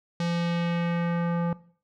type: tone with low-pass filter sweep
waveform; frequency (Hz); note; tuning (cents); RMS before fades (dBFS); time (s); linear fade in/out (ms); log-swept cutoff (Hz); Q
square; 171.1; F3; -35; -27; 0.2-1.53; 2; 5200 to 1100; 1.3
effects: noise-tail reverb RT60 0.5 s tail -19 dB re dry